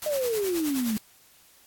white noise with tremolo, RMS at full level -34 dBFS, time 0.02-0.98 s, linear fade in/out 0 ms, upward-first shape sine, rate 9.5 Hz, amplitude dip 60%
sine exponential sweep, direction down, 622.3 to 207.3 Hz, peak -24 dBFS, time 0.06-0.97 s, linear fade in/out 2 ms
effects white hiss -57 dBFS RMS until 1.66 s + AAC 64 kbps

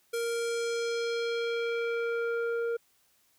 square tone with low-pass filter sweep, 466.2 Hz, A#4, in tune, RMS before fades -31 dBFS, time 0.13-2.77 s, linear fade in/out 10 ms, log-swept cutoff 12000 to 1000 Hz, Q 1.5, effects white hiss -68 dBFS RMS until 3.38 s

